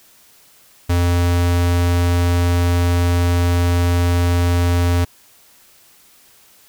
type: tone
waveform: square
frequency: 87.31 Hz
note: F2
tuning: in tune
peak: -14 dBFS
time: 0.89-5.05 s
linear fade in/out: 10 ms
effects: white hiss -50 dBFS RMS until 6.68 s